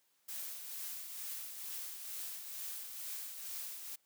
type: noise with tremolo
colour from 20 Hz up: blue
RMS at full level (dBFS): -42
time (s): 0.28-3.96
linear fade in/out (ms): 10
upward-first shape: triangle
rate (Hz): 2.2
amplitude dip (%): 50
effects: white hiss -75 dBFS RMS until 4.05 s + high-pass 150 Hz 12 dB/octave